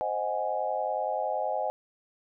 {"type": "chord", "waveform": "sine", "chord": "Ab dominant seventh", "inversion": "first", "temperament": "equal", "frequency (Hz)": [523.3, 622.3, 740, 830.6], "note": ["C5", "Eb5", "Gb5", "Ab5"], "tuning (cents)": [0, 0, 0, 0], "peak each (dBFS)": [-34, -32, -33, -32], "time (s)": [0.01, 1.7], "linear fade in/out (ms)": 0, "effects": []}